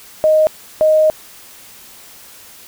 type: tone bursts at uneven times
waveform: sine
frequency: 622.3 Hz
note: D#5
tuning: in tune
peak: -8 dBFS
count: 2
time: 0.24-0.47 / 0.81-1.1 s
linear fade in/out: 0 ms
effects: white hiss -40 dBFS RMS until 2.67 s